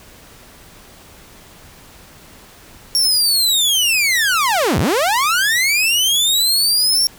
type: linear two-way sweep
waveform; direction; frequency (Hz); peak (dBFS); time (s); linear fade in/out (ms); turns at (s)
sawtooth; down then up; 5550 to 63.3 to 5550; -10; 2.95-7.07; 0; 4.79
effects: pink hiss -43 dBFS RMS until 7.18 s